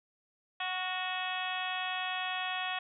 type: harmonic tone with a mistuned harmonic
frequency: 370 Hz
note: F#4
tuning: in tune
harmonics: 2 / 3 / 4 / 5 / 6 / 7 / 8 / 9 / 10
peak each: -38 / -41 / -43 / -40 / -49 / -39 / -47 / -40 / -53 dBFS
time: 0.6-2.79 s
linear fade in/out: 5 ms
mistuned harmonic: 4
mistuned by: -25 cents
effects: none